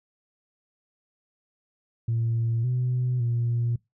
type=tone with pitch steps; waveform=sine; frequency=115.2 / 125.2 / 118.4 Hz; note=A#2 / B2 / A#2; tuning=-20 / +24 / +27 cents; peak=-21 dBFS; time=2.08-3.76 s; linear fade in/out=5 ms; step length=560 ms; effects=noise-tail reverb RT60 0.2 s tail -24 dB re dry + tanh soft clip ceiling -19 dBFS